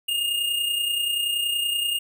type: tone with amplitude modulation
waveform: square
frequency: 2833 Hz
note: F7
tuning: 24 cents sharp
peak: -21 dBFS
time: 0.08-1.99 s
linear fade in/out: 10 ms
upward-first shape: sine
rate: 30.5 Hz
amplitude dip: 45%
effects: none